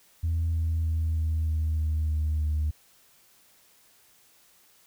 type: tone with pitch steps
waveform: sine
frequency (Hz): 82.41 / 81.46 / 80.53 / 79.6 / 78.69 / 77.78 / 76.89 / 76.01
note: E2 / E2 / E2 / D#2 / D#2 / D#2 / D#2 / D#2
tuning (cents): 0 / -20 / -40 / +40 / +20 / 0 / -20 / -40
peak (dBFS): -22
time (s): 0.23-2.71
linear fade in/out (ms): 10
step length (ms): 310
effects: tanh soft clip ceiling -21 dBFS + white hiss -60 dBFS RMS until 4.86 s